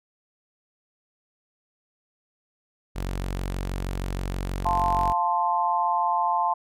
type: tone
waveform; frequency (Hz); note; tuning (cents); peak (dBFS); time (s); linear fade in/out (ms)
sawtooth; 46.31; F#1; +2; -23; 2.95-5.13; 20
type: chord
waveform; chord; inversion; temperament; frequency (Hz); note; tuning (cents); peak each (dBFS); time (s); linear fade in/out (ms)
sine; F major; none; equal; 698.5 / 880 / 1046.5; F5 / A5 / C6; 0 / 0 / 0; -27 / -23 / -25; 4.65-6.54; 10
effects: MP3 96 kbps